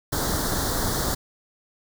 pink band-stop noise, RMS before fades -25 dBFS, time 0.12-1.15 s, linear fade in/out 10 ms, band 1800 to 3600 Hz, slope 48 dB/octave, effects none

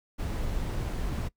brown noise, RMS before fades -31 dBFS, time 0.18-1.29 s, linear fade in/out 20 ms, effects noise-tail reverb RT60 0.1 s tail -21 dB re dry

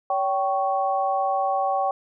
sine tone cluster, 565 / 774 / 1109 Hz, C#5 / G5 / C#6, +33 / -22 / 0 cents, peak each -27 / -22 / -28 dBFS, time 0.1-1.91 s, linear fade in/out 2 ms, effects none

